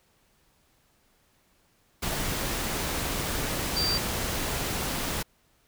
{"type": "tone in noise", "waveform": "sine", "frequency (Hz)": 4685, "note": "D8", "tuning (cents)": -5, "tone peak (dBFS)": -25, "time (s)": [3.76, 3.98], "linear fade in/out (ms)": 10, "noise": "pink", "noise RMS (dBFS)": -30, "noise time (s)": [2.02, 5.23], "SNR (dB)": 2, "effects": ["pink hiss -66 dBFS RMS until 5.67 s"]}